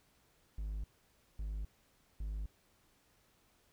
triangle tone bursts, 51.91 Hz, G#1, in tune, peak -35 dBFS, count 3, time 0.58-2.46 s, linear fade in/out 5 ms, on 260 ms, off 550 ms, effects pink hiss -71 dBFS RMS until 3.72 s

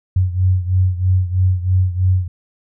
sine beating tone pair, 91.5 / 94.6 Hz, F#2 / F#2, -19 / +39 cents, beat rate 3.1 Hz, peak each -14 / -18 dBFS, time 0.16-2.28 s, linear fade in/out 5 ms, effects none

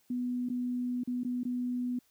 sine tone with dropouts, 247.1 Hz, B3, 1 cent sharp, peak -30 dBFS, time 0.1-1.99 s, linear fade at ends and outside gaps 5 ms, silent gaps 0.489-0.499 / 1.036-1.074 / 1.235-1.248 / 1.434-1.451 s, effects white hiss -69 dBFS RMS until 2.1 s

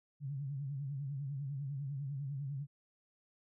sine tone with vibrato, 139.2 Hz, C#3, 8 cents sharp, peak -37 dBFS, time 0.2-2.67 s, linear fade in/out 50 ms, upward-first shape triangle, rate 10 Hz, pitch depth 120 cents each way, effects none

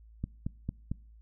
click train, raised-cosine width 5 ms, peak -20 dBFS, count 4, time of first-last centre 0.24-0.916 s, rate 4.44 Hz, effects noise-tail reverb RT60 0.5 s tail -25 dB re dry + added 55 Hz sine -52 dBFS peak until 1.21 s

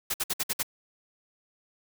white noise bursts, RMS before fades -28 dBFS, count 6, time 0.1-0.631 s, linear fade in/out 10 ms, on 41 ms, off 57 ms, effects none

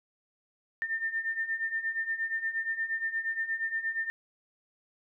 sine beating tone pair, 1799 / 1807.5 Hz, A6 / A6, +38 / +46 cents, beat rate 8.5 Hz, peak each -35 / -31 dBFS, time 0.82-4.1 s, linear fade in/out 0 ms, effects none

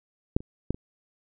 clicks, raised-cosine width 3 ms, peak -8 / -28 / -12 / -26 dBFS, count 4, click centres 0.365 / 0.405 / 0.706 / 0.745 s, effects none

